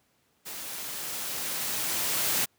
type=noise with level ramp; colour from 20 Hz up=white; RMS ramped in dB=-39 to -26 dBFS; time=0.45-2.46 s; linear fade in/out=20 ms; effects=pink hiss -69 dBFS RMS until 2.58 s + high-pass 100 Hz 12 dB/octave